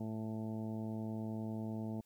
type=harmonic tone; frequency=110 Hz; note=A2; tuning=in tune; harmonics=1 / 2 / 3 / 4 / 5 / 6 / 7 / 8; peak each=-43 / -40 / -48 / -53 / -56 / -52 / -60 / -57 dBFS; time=0-2.01 s; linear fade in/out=5 ms; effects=white hiss -75 dBFS RMS until 2.05 s